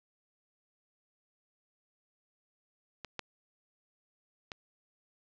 clicks, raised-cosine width 0.2 ms, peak -23 / -18 / -22 dBFS, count 3, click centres 3.047 / 3.193 / 4.518 s, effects low-pass 5000 Hz 12 dB/octave + 10-bit

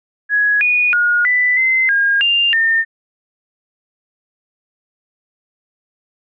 sine tone with pitch steps, 1672 / 2461 / 1437 / 1988 / 2062 / 1622 / 2796 / 1814 Hz, G#6 / D#7 / F6 / B6 / C7 / G#6 / F7 / A#6, +11 / -20 / +49 / +11 / -26 / -41 / +1 / -48 cents, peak -11 dBFS, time 0.29-2.85 s, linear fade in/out 50 ms, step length 320 ms, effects none

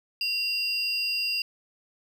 triangle tone pair together, 2757 / 4844 Hz, F7 / D#8, -23 / -47 cents, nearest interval minor seventh, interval 976 cents, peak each -28 / -26 dBFS, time 0.21-1.42 s, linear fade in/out 2 ms, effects none

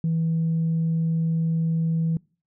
sine tone, 163.3 Hz, E3, 16 cents flat, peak -19 dBFS, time 0.04-2.17 s, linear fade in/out 2 ms, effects noise-tail reverb RT60 0.4 s tail -26 dB re dry + tanh soft clip ceiling -17 dBFS

